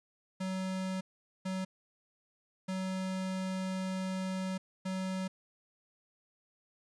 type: tone bursts at uneven times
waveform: square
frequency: 188 Hz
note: F#3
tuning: 28 cents sharp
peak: -34 dBFS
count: 4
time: 0.4-1.01 / 1.45-1.65 / 2.68-4.58 / 4.85-5.28 s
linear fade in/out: 10 ms
effects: resampled to 22050 Hz + 11-bit